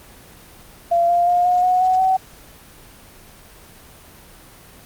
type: tone with pitch steps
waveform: sine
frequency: 686 / 697.2 / 708.6 / 720.1 / 731.8 / 743.8 / 755.9 Hz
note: F5 / F5 / F5 / F#5 / F#5 / F#5 / F#5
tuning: -31 / -3 / +25 / -47 / -19 / +9 / +37 cents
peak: -13 dBFS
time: 0.91-2.17 s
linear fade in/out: 10 ms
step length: 180 ms
effects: pink hiss -44 dBFS RMS until 4.85 s + Opus 24 kbps